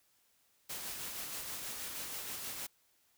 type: noise with tremolo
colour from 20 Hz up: white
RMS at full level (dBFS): -41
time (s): 0.69-2.67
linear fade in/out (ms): 10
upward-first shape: sine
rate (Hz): 6.3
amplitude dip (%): 30
effects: white hiss -72 dBFS RMS until 3.17 s